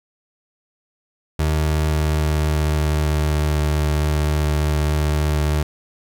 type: tone with pitch glide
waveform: 30% pulse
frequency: 77 to 75.28 Hz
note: D#2 to D2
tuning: -17 to +43 cents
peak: -14 dBFS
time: 1.39-5.63 s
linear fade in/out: 5 ms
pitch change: -40 cents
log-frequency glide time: 1.81-3.53 s
effects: 9-bit